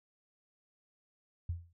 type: tone with exponential decay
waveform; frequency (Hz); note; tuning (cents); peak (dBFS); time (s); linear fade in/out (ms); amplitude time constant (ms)
sine; 85.5; F2; -36; -30; 1.49-1.73; 5; 52
effects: none